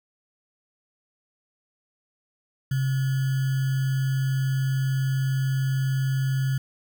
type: tone with sample-and-hold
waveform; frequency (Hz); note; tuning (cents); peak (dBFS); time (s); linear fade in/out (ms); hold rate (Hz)
sine; 133.5; C3; +35; -21; 2.71-6.58; 5; 1575
effects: none